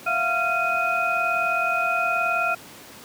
sine tone cluster, 673 / 712 / 1382 / 2496 Hz, E5 / F5 / F6 / D#7, +36 / +33 / -19 / +5 cents, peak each -28 / -28 / -23 / -26 dBFS, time 0.06-2.55 s, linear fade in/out 10 ms, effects pink hiss -43 dBFS RMS until 3.04 s + high-pass 150 Hz 12 dB/octave

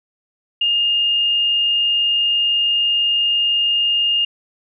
sine tone, 2829 Hz, F7, 22 cents sharp, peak -14 dBFS, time 0.61-4.25 s, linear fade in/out 5 ms, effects none

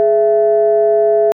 sine tone pair together, 419.2 / 666 Hz, G#4 / E5, +16 / +18 cents, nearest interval minor sixth, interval 802 cents, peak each -11 dBFS, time 0-1.32 s, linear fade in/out 0 ms, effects tanh soft clip ceiling -1 dBFS

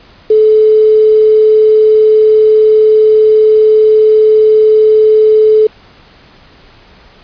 sine tone with quantisation, 432.5 Hz, A4, 30 cents flat, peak -3 dBFS, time 0.3-5.67 s, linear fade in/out 5 ms, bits 5, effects pink hiss -41 dBFS RMS until 7.23 s + resampled to 11025 Hz

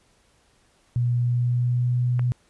sine tone with pitch glide, 121.2 to 123.32 Hz, B2 to B2, -32 to -2 cents, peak -19 dBFS, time 0.96-2.32 s, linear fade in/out 0 ms, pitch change +30 cents, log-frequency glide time 1.16-1.98 s
click, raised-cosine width 0.5 ms, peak -20 dBFS, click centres 2.194 s
effects pink hiss -62 dBFS RMS until 2.49 s + resampled to 24000 Hz

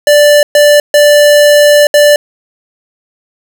square tone bursts at uneven times, 587.3 Hz, D5, in tune, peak -3 dBFS, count 4, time 0.07-0.43 / 0.55-0.8 / 0.94-1.87 / 1.94-2.16 s, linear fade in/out 2 ms, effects none

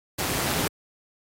pink noise with amplitude modulation, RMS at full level -23 dBFS, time 0.18-0.68 s, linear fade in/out 10 ms, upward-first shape sine, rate 205 Hz, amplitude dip 65%, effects high-pass 80 Hz 12 dB/octave + AAC 48 kbps

